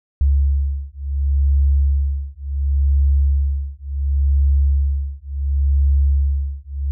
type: beating tone pair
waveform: sine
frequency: 69.3 / 70 Hz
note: C#2 / C#2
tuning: 0 / +18 cents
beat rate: 0.7 Hz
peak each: -17 dBFS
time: 0.21-6.91 s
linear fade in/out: 0 ms
effects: none